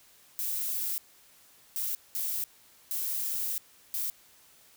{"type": "noise bursts at uneven times", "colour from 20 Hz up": "violet", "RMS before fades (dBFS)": -32, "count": 5, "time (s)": [[0.39, 0.98], [1.76, 1.95], [2.15, 2.44], [2.91, 3.58], [3.94, 4.1]], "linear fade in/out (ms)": 0, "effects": ["white hiss -59 dBFS RMS until 4.76 s"]}